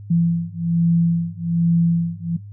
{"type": "beating tone pair", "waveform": "sine", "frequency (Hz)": [168.1, 169.3], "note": ["E3", "E3"], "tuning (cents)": [34, 46], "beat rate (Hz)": 1.2, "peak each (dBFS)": -19, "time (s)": [0.1, 2.37], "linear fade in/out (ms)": 10, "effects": ["noise-tail reverb RT60 0.2 s tail -20 dB re dry", "added 102 Hz sine -34 dBFS peak until 2.52 s"]}